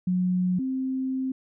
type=tone pair in turn; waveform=sine; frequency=181.9 / 262 Hz; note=F#3 / C4; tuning=-29 / +2 cents; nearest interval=tritone; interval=631 cents; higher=second; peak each=-21 / -25 dBFS; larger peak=first; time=0.07-0.59 / 0.59-1.32 s; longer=second; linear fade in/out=5 ms; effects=none